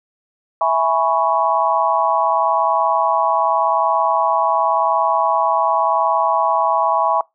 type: chord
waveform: sine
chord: C# minor seventh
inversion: first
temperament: equal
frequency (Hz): 659.3 / 830.6 / 987.8 / 1108.7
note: E5 / G#5 / B5 / C#6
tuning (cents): 0 / 0 / 0 / 0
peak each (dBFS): -19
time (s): 0.61-7.21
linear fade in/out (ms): 2
effects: noise-tail reverb RT60 0.2 s tail -24 dB re dry